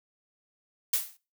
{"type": "noise with exponential decay", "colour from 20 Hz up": "blue", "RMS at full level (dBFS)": -22, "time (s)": [0.93, 1.17], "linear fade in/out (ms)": 5, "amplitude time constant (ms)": 51, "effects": ["noise-tail reverb RT60 0.3 s tail -19 dB re dry"]}